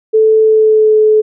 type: tone with pitch glide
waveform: sine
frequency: 438 to 430.5 Hz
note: A4 to A4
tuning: -8 to -38 cents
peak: -5 dBFS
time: 0.13-1.22 s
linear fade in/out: 20 ms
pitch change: -30 cents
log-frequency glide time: 0.42-0.98 s
effects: none